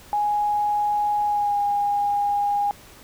sine tone with pitch glide, 830.6 to 815.9 Hz, G#5 to G#5, 0 to -31 cents, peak -19 dBFS, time 0.13-2.71 s, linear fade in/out 0 ms, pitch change -31 cents, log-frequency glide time 1.27-1.58 s, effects pink hiss -47 dBFS RMS until 3.03 s

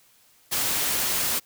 white noise, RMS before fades -25 dBFS, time 0.51-1.4 s, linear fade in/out 20 ms, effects white hiss -59 dBFS RMS until 1.45 s

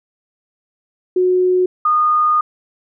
sine tone pair in turn, 365.7 / 1226.6 Hz, F#4 / D#6, -20 / -25 cents, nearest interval octave + major sixth, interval 2095 cents, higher second, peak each -11 dBFS, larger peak neither, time 1.16-1.66 / 1.85-2.41 s, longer second, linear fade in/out 5 ms, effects none

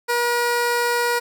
15% pulse tone, 479 Hz, A#4, 47 cents sharp, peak -12 dBFS, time 0.08-1.2 s, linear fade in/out 20 ms, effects none

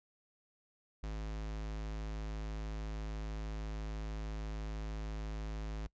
square tone, 53.1 Hz, G#1, 39 cents sharp, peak -39 dBFS, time 1.03-5.87 s, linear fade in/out 5 ms, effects noise-tail reverb RT60 0.1 s tail -22 dB re dry + resampled to 16000 Hz

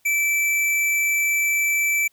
square tone, 2322 Hz, D7, 20 cents flat, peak -19 dBFS, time 0.05-2.08 s, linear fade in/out 10 ms, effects white hiss -64 dBFS RMS until 2.12 s

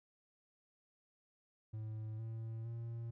triangle tone with pitch steps, 109.1 / 112.49 / 115.99 Hz, A2 / A2 / A#2, -14 / +39 / -8 cents, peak -39 dBFS, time 1.73-3.11 s, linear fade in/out 10 ms, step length 460 ms, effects none

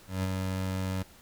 25% pulse tone with ADSR envelope, 94.1 Hz, F#2, 30 cents sharp, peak -23 dBFS, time 0.07-1.03 s, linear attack 160 ms, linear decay 35 ms, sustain -3 dB, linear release 9 ms, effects pink hiss -55 dBFS RMS until 1.21 s

